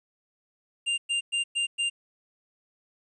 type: tone bursts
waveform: square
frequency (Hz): 2794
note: F7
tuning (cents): 0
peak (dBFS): -25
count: 5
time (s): 0.86-1.9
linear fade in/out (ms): 20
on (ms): 120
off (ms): 110
effects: resampled to 24000 Hz + 11-bit